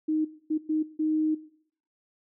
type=tone bursts at uneven times; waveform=sine; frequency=311.1 Hz; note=D#4; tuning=in tune; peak=-23 dBFS; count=4; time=0.08-0.25 / 0.5-0.58 / 0.69-0.83 / 0.99-1.35 s; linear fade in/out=10 ms; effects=noise-tail reverb RT60 0.6 s tail -17 dB re dry